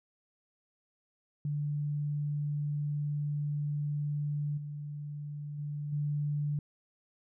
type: tone with level steps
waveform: sine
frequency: 146.83 Hz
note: D3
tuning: in tune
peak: -30 / -37 / -34 / -29 dBFS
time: 1.45-6.59 s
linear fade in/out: 2 ms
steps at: 4.57 / 5.58 / 5.92 s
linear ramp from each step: 10 ms
effects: none